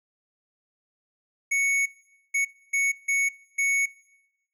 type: tone bursts at uneven times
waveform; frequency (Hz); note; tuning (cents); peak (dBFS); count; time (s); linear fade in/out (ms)
square; 2219; C#7; +1; -22; 5; 1.51-1.86 / 2.34-2.45 / 2.73-2.92 / 3.08-3.29 / 3.58-3.86; 10
effects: noise-tail reverb RT60 1.0 s tail -23 dB re dry + low-pass 11000 Hz 12 dB/octave

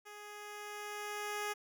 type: tone with level ramp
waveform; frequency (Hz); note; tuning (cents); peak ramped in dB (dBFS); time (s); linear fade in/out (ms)
10% pulse; 416; G#4; +3; -41 to -27; 0.05-1.54; 20
effects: none

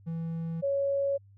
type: tone pair in turn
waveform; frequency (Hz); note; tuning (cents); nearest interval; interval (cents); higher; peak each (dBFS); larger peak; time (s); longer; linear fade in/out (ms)
triangle / sine; 164.81 / 556.3; E3 / C#5; 0 / +6; octave + major sixth; 2106; second; -29 / -25; second; 0.06-0.62 / 0.62-1.18; neither; 20
effects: added 99 Hz sine -53 dBFS peak until 1.37 s

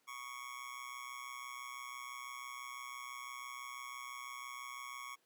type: tone with amplitude modulation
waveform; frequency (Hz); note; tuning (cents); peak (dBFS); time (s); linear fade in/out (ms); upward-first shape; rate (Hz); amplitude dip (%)
25% pulse; 1108.7; C#6; 0; -38; 0.07-5.16; 20; sine; 126; 75
effects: pink hiss -75 dBFS RMS until 5.25 s + high-pass 300 Hz 12 dB/octave

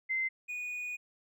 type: tone pair in turn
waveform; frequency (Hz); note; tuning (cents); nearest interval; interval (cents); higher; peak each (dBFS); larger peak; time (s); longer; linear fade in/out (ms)
sine / triangle; 2073 / 2465; C7 / D#7; -17 / -17; minor third; 300; second; -29 / -34; first; 0.09-0.29 / 0.48-0.97; second; 20
effects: none

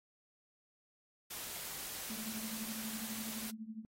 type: noise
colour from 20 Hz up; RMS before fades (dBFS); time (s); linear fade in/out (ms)
white; -44; 1.3-3.51; 10
type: tone with tremolo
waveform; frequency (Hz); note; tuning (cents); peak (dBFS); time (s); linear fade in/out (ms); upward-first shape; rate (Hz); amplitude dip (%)
sine; 220; A3; 0; -39; 2.1-3.85; 0; triangle; 12; 90
effects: AAC 48 kbps

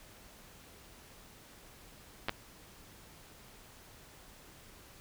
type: clicks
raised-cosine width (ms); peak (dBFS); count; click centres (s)
0.3; -16; 2; 2.285 / 2.294
effects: pink hiss -56 dBFS RMS until 5 s

